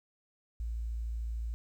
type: tone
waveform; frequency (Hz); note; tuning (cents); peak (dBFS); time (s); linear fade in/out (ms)
sine; 56.8; A#1; -44; -33; 0.6-1.54; 0
effects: 11-bit